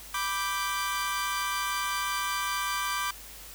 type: chord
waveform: sawtooth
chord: G major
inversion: first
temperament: equal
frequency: 987.8 / 1174.7 / 1568 Hz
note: B5 / D6 / G6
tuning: 0 / 0 / 0 cents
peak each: -31 / -27 / -31 dBFS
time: 0.14-3.11 s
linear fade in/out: 5 ms
effects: added 50 Hz sine -51 dBFS peak until 3.54 s + white hiss -46 dBFS RMS until 3.54 s